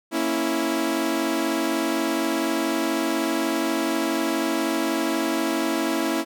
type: chord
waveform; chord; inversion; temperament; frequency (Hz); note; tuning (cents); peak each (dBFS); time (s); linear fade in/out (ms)
sawtooth; A# diminished; none; equal; 233.1 / 277.2 / 329.6; A#3 / C#4 / E4; 0 / 0 / 0; -26 / -23 / -20; 0.11-6.25; 50
effects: none